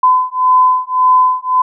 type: beating tone pair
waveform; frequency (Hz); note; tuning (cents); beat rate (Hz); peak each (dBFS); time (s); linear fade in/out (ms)
sine; 1014 / 1015.8; B5 / B5; +45 / +48; 1.8; -11; 0.03-1.62; 5
effects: none